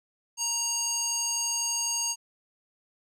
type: tone with band-pass filter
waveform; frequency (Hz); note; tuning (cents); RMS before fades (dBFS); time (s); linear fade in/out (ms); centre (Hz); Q
square; 934; A#5; +3; -29; 0.37-2.16; 50; 6800; 3.3
effects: none